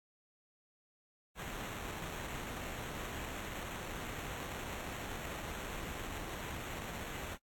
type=noise with sample-and-hold; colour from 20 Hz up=pink; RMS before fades=-43 dBFS; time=1.35-7.38 s; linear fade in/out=50 ms; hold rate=4900 Hz; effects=noise-tail reverb RT60 0.1 s tail -23 dB re dry + AAC 64 kbps